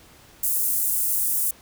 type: high-pass noise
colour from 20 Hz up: pink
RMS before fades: -23 dBFS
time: 0.43-1.51 s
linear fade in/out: 5 ms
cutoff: 9500 Hz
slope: 24 dB/octave
effects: pink hiss -51 dBFS RMS until 1.61 s